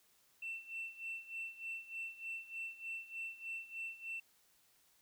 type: tone with tremolo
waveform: sine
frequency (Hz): 2687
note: E7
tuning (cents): +33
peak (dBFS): -38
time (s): 0.42-4.2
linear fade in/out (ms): 5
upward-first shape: sine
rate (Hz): 3.3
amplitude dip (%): 85
effects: tanh soft clip ceiling -37 dBFS + white hiss -71 dBFS RMS until 5.01 s